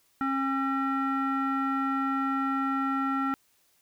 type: tone with low-pass filter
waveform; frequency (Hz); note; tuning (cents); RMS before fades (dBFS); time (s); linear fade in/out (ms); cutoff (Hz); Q
square; 270; C#4; -45; -28; 0.21-3.34; 0; 1500; 8.9
effects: white hiss -67 dBFS RMS until 3.81 s